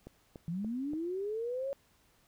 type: click train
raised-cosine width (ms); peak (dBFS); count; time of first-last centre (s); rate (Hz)
2; -32; 4; 0.07-0.935; 3.47
type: linear sweep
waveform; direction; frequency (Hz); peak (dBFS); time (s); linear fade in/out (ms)
sine; up; 159.4 to 560; -33; 0.48-1.73; 0
effects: pink hiss -68 dBFS RMS until 2.27 s